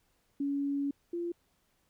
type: tone pair in turn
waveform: sine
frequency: 281.5 / 344.2 Hz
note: C#4 / F4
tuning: +27 / -25 cents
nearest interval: minor third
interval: 348 cents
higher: second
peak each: -29 / -32 dBFS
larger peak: first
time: 0.4-0.91 / 1.13-1.32 s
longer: first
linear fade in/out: 5 ms
effects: pink hiss -73 dBFS RMS until 1.89 s